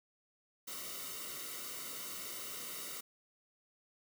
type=noise with comb filter; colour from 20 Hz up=white; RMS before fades=-44 dBFS; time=0.67-3.01 s; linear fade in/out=10 ms; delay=1.2 ms; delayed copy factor=-0.75; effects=none